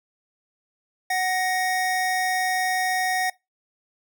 square tone pair together, 743 / 1872.2 Hz, F#5 / A#6, +7 / +7 cents, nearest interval octave + major third, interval 1600 cents, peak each -24 / -27 dBFS, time 1.1-3.3 s, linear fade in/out 5 ms, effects noise-tail reverb RT60 0.2 s tail -21 dB re dry

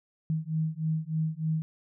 sine beating tone pair, 156.8 / 160.1 Hz, D#3 / D#3, +14 / +50 cents, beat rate 3.3 Hz, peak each -30 dBFS, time 0.3-1.62 s, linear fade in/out 0 ms, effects none

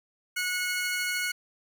sawtooth tone pair together, 1461 / 2185 Hz, F#6 / C#7, -22 / -26 cents, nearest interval perfect fifth, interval 696 cents, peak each -27 dBFS, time 0.36-1.32 s, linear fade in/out 10 ms, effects none

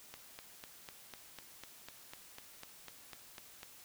click train, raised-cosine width 0.2 ms, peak -29 dBFS, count 15, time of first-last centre 0.14-3.631 s, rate 4.01 Hz, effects white hiss -57 dBFS RMS until 3.84 s

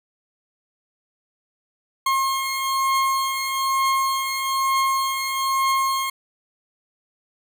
40% pulse beating tone pair, 1073 / 1074.1 Hz, C6 / C6, +43 / +45 cents, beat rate 1.1 Hz, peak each -26 / -20 dBFS, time 2.06-6.1 s, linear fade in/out 5 ms, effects none

